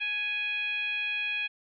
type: tone with frequency modulation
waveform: sine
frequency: 2489 Hz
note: D#7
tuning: in tune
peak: -28 dBFS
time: 0-1.48 s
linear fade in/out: 20 ms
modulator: 823 Hz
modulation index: 0.71
effects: none